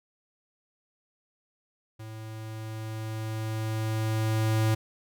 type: tone with level ramp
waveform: square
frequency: 110 Hz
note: A2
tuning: in tune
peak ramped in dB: -40 to -22 dBFS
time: 1.99-4.75 s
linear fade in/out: 10 ms
effects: none